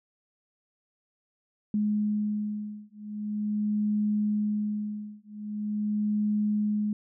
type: beating tone pair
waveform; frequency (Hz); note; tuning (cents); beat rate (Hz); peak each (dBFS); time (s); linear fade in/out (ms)
sine; 209.7 / 210.13; G#3 / G#3; +17 / +21; 0.43; -29; 1.74-6.93; 2
effects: none